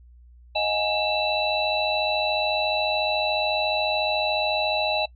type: tone cluster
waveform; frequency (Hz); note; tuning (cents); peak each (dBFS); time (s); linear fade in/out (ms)
sine; 622 / 716 / 833 / 2662 / 3947; D#5 / F5 / G#5 / E7 / B7; -1 / +43 / +5 / +16 / -2; -26 / -32 / -28 / -28 / -27; 0.55-5.06; 10
effects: noise-tail reverb RT60 0.1 s tail -22 dB re dry + added 60 Hz sine -47 dBFS peak until 5.15 s